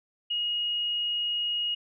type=tone; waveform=sine; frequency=2880 Hz; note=F#7; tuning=47 cents flat; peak=-26 dBFS; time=0.3-1.75 s; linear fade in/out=10 ms; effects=none